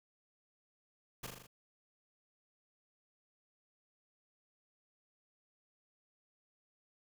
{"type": "noise with echo", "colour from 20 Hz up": "pink", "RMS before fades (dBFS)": -42, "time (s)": [1.23, 1.27], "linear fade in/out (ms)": 10, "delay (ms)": 40, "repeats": 5, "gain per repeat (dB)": -3, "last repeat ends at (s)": 1.47, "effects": []}